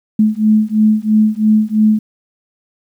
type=beating tone pair; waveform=sine; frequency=213.8 / 216.8 Hz; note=A3 / A3; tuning=-49 / -25 cents; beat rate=3 Hz; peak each=-12 dBFS; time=0.19-1.99 s; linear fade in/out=5 ms; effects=8-bit